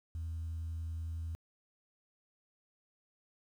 sine tone with vibrato, 81.9 Hz, E2, 11 cents flat, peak -35 dBFS, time 0.15-1.35 s, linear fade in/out 0 ms, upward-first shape triangle, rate 11 Hz, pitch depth 9 cents each way, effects tanh soft clip ceiling -34 dBFS + 11-bit

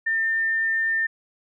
sine tone, 1802 Hz, A6, 41 cents sharp, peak -20 dBFS, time 0.06-1.07 s, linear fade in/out 10 ms, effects none

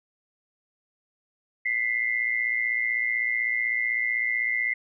sine tone pair together, 1995.1 / 2111 Hz, B6 / C7, +17 / +15 cents, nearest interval minor second, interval 98 cents, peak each -26 dBFS, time 1.65-4.74 s, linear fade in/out 10 ms, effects none

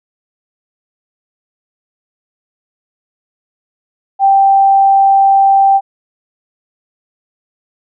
sine tone, 784 Hz, G5, in tune, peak -5 dBFS, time 4.19-5.81 s, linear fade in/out 50 ms, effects none

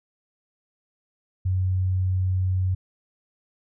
sine tone, 92.9 Hz, F#2, 7 cents sharp, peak -20 dBFS, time 1.45-2.75 s, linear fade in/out 10 ms, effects none

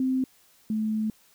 sine tone pair in turn, 260.2 / 217 Hz, C4 / A3, -9 / -24 cents, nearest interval minor third, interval 315 cents, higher first, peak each -22 / -24 dBFS, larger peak first, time 0-0.24 / 0.7-1.1 s, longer second, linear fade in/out 2 ms, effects white hiss -60 dBFS RMS until 1.34 s

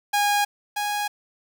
sawtooth tone pair in turn, 820 / 826.7 Hz, G#5 / G#5, -22 / -8 cents, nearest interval unison, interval 14 cents, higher second, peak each -15 / -20 dBFS, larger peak first, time 0.13-0.45 / 0.76-1.08 s, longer neither, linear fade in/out 10 ms, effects 8-bit

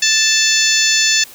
harmonic tone, 880 Hz, A5, in tune, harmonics 2 / 3 / 4 / 5 / 6 / 7 / 8, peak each -19 / -19 / -19 / -19 / -19 / -19 / -19 dBFS, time 0.02-1.24 s, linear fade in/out 5 ms, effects white hiss -39 dBFS RMS until 1.34 s

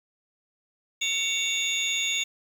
sine tone cluster, 2236 / 2748 / 3491 / 3667 / 6720 Hz, C#7 / F7 / A7 / A#7 / G#8, +14 / -29 / -14 / -29 / +19 cents, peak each -30 dBFS, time 1.01-2.24 s, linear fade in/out 10 ms, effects tanh soft clip ceiling -17 dBFS + 8-bit

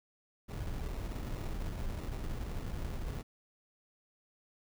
brown noise with sample-and-hold, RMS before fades -38 dBFS, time 0.48-3.23 s, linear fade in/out 20 ms, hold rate 1575 Hz, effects none

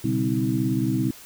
sine tone cluster, 123.7 / 141.3 / 194.6 / 258.6 / 318.8 Hz, B2 / C#3 / G3 / C4 / D#4, +3 / +34 / -12 / -20 / +42 cents, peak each -26 / -30 / -28 / -26 / -26 dBFS, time 0.04-1.11 s, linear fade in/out 5 ms, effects white hiss -45 dBFS RMS until 1.25 s

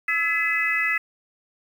sine tone cluster, 1312 / 1703 / 2016 / 2578 Hz, E6 / G#6 / B6 / E7, -9 / +43 / +35 / -39 cents, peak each -30 / -29 / -22 / -27 dBFS, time 0.08-0.98 s, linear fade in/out 5 ms, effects 8-bit

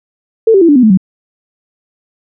sine tone with pitch steps, 447.9 / 387.7 / 335.5 / 290.4 / 251.4 / 217.6 / 188.32 Hz, A4 / G4 / E4 / D4 / B3 / A3 / F#3, +31 / -19 / +31 / -19 / +31 / -19 / +31 cents, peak -3 dBFS, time 0.47-0.974 s, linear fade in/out 5 ms, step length 72 ms, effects none

